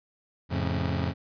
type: chord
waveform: 25% pulse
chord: F augmented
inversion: none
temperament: just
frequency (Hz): 87.31 / 109.13 / 136.42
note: F2 / A2 / C#3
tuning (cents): 0 / -14 / -27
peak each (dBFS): -25 / -29 / -28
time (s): 0.49-1.14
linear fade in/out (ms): 50
effects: resampled to 11025 Hz